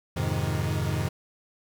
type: chord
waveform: 40% pulse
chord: F minor seventh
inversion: none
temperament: equal with one note detuned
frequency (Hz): 87.31 / 105.28 / 130.81 / 155.56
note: F2 / Ab2 / C3 / Eb3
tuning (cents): 0 / +24 / 0 / 0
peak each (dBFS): -30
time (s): 0.16-1.09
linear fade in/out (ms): 10
effects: 9-bit